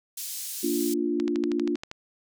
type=band-pass noise; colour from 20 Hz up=white; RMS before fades=-35 dBFS; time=0.17-0.94 s; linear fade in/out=5 ms; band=4700 to 14000 Hz; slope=12 dB/octave
type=chord; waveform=sine; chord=Bb major; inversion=none; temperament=equal; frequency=233.1 / 293.7 / 349.2 Hz; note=Bb3 / D4 / F4; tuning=0 / 0 / 0 cents; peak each=-31 / -27 / -27 dBFS; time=0.63-1.76 s; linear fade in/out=10 ms
type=click train; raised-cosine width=0.2 ms; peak=-19 dBFS; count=10; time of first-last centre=1.2-1.914 s; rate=12.6 Hz
effects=none